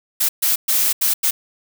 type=noise bursts at uneven times; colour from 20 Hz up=blue; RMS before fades=-17 dBFS; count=5; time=0.2-0.29 / 0.42-0.56 / 0.68-0.93 / 1.01-1.14 / 1.23-1.31 s; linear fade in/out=10 ms; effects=none